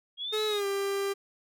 sine exponential two-way sweep, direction up then down, 3256 to 3936 to 3678 Hz, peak -32 dBFS, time 0.17-0.61 s, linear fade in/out 50 ms, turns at 0.42 s
45% pulse tone with pitch glide, 429.6 to 396.2 Hz, A4 to G4, -41 to +18 cents, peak -28 dBFS, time 0.32-1.14 s, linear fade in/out 20 ms, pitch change -141 cents, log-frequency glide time 0.47-0.66 s
effects none

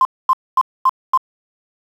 triangle tone bursts, 1044 Hz, C6, 4 cents flat, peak -5 dBFS, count 5, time 0.01-1.175 s, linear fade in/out 2 ms, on 41 ms, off 240 ms, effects tanh soft clip ceiling -7 dBFS + 7-bit

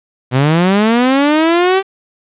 sawtooth linear sweep, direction up, 122 to 392 Hz, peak -5 dBFS, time 0.31-1.83 s, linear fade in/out 50 ms, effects resampled to 8000 Hz + 7-bit

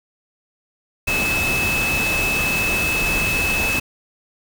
sine tone in noise, 2599 Hz, E7, 25 cents flat, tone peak -19 dBFS, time 1.07-3.8 s, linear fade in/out 10 ms, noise pink, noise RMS -24 dBFS, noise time 1.07-3.8 s, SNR +2 dB, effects none

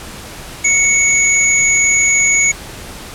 sine tone pair together, 2217 / 6771 Hz, C#7 / G#8, 0 / +33 cents, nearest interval octave + perfect fifth, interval 1933 cents, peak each -12 dBFS, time 0.64-2.52 s, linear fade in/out 10 ms, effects pink hiss -31 dBFS RMS until 3.14 s + low-pass 12000 Hz 12 dB/octave

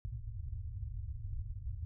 white low-pass noise, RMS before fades -41 dBFS, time 0.05-1.85 s, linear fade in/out 0 ms, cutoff 120 Hz, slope 96 dB/octave, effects none

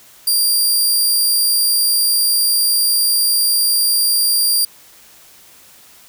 15% pulse tone, 4765 Hz, D8, 24 cents sharp, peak -6 dBFS, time 0.27-4.65 s, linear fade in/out 5 ms, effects white hiss -45 dBFS RMS until 6.08 s

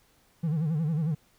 triangle tone with vibrato, 157.4 Hz, D#3, 20 cents sharp, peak -22 dBFS, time 0.43-1.15 s, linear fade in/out 10 ms, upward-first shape sine, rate 11 Hz, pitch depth 130 cents each way, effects tanh soft clip ceiling -18 dBFS + pink hiss -64 dBFS RMS until 1.38 s

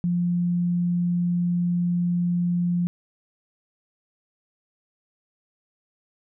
sine tone, 175 Hz, F3, 4 cents sharp, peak -20 dBFS, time 0.04-2.87 s, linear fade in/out 0 ms, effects none

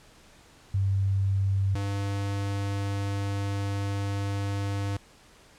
sine / square tone pair in turn, 97.4 / 99.85 Hz, G2 / G2, -11 / +32 cents, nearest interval unison, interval 43 cents, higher second, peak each -22 / -28 dBFS, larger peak first, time 0.74-1.75 / 1.75-4.97 s, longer second, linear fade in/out 5 ms, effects pink hiss -55 dBFS RMS until 5.58 s + low-pass 9000 Hz 12 dB/octave

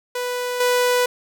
sawtooth tone with level steps, 493.9 Hz, B4, in tune, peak -19 / -12 dBFS, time 0.15-1.06 s, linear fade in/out 5 ms, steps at 0.6 s, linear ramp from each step 5 ms, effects none

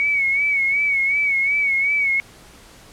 sine tone with vibrato, 2233 Hz, C#7, 12 cents sharp, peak -16 dBFS, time 0-2.2 s, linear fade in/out 0 ms, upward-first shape sine, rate 2.7 Hz, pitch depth 61 cents each way, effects pink hiss -46 dBFS RMS until 2.92 s + low-pass 11000 Hz 12 dB/octave

